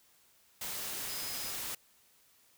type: tone in noise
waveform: sine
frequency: 5050 Hz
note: D#8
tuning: 25 cents sharp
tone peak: -44 dBFS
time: 1.09-1.51 s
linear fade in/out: 5 ms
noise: white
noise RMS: -39 dBFS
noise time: 0.61-1.75 s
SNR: -8 dB
effects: white hiss -66 dBFS RMS until 2.57 s